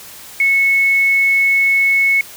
sine tone, 2200 Hz, C#7, 14 cents flat, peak -10 dBFS, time 0.4-2.21 s, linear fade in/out 2 ms, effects white hiss -36 dBFS RMS until 2.36 s

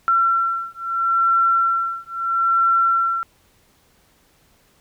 sine beating tone pair, 1355 / 1355.76 Hz, E6 / E6, +47 / +48 cents, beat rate 0.76 Hz, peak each -19 dBFS, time 0.08-3.23 s, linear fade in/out 0 ms, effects pink hiss -58 dBFS RMS until 4.8 s

